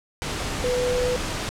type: tone in noise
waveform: sine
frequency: 496.4 Hz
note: B4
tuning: 9 cents sharp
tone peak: -21 dBFS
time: 0.64-1.16 s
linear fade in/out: 0 ms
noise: pink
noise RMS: -28 dBFS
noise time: 0.22-1.49 s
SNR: +4 dB
effects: low-pass 8000 Hz 12 dB/octave